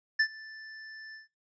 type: tone with ADSR envelope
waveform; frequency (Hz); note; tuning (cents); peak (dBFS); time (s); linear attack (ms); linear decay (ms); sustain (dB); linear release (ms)
square; 1760; A6; 0; -21; 0.19-1.28; 10; 73; -23; 140
effects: noise-tail reverb RT60 0.3 s tail -25 dB re dry + resampled to 16000 Hz